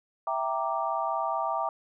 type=chord; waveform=sine; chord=E half-diminished seventh; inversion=none; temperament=equal; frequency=659.3 / 784 / 932.3 / 1174.7 Hz; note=E5 / G5 / Bb5 / D6; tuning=0 / 0 / 0 / 0 cents; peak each=-32 dBFS; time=0.27-1.69 s; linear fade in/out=2 ms; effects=none